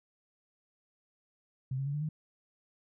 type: tone with pitch steps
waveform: sine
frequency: 130.81 / 136.36 / 142.16 / 148.19 / 154.49 Hz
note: C3 / C#3 / C#3 / D3 / D#3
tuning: 0 / -28 / +44 / +16 / -12 cents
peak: -31 dBFS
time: 1.71-2.09 s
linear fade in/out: 5 ms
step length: 76 ms
effects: none